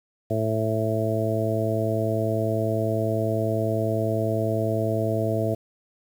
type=harmonic tone; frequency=110 Hz; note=A2; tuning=in tune; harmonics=1 / 2 / 3 / 4 / 5 / 6; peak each=-26 / -31 / -30 / -30 / -31 / -27 dBFS; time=0.3-5.55 s; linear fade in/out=10 ms; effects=8-bit